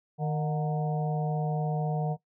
harmonic tone with a mistuned harmonic, 154 Hz, D#3, 17 cents flat, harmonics 1 / 3 / 4 / 5 / 6, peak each -27 / -36 / -40 / -34 / -46 dBFS, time 0.18-2.17 s, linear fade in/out 50 ms, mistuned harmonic 5, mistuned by -87 cents, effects noise-tail reverb RT60 0.1 s tail -17 dB re dry

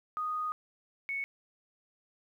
sine tone pair in turn, 1240 / 2214 Hz, D#6 / C#7, -6 / -3 cents, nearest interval minor seventh, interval 1003 cents, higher second, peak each -31 / -32 dBFS, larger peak first, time 0.17-0.52 / 1.09-1.24 s, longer first, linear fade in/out 0 ms, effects 11-bit

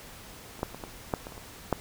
clicks, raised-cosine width 1 ms, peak -29 / -14 / -26 / -22 / -12 / -25 / -30 / -29 / -10 dBFS, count 9, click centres 0.593 / 0.631 / 0.746 / 0.838 / 1.138 / 1.269 / 1.322 / 1.379 / 1.727 s, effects pink hiss -47 dBFS RMS until 1.8 s

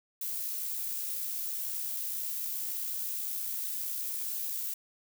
violet noise with amplitude modulation, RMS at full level -34 dBFS, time 0.21-4.74 s, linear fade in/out 5 ms, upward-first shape sine, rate 61.9 Hz, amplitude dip 25%, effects none

